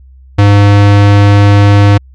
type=tone; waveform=square; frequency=101.6 Hz; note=G#2; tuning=38 cents flat; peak=-3 dBFS; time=0.38-1.98 s; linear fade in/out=10 ms; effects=added 65 Hz sine -34 dBFS peak until 2.14 s + low-pass 4000 Hz 12 dB/octave